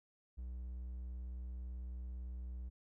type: tone with vibrato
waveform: triangle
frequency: 61.74 Hz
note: B1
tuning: in tune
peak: -40 dBFS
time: 0.37-2.7 s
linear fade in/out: 20 ms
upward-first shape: square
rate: 18 Hz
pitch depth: 14 cents each way
effects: none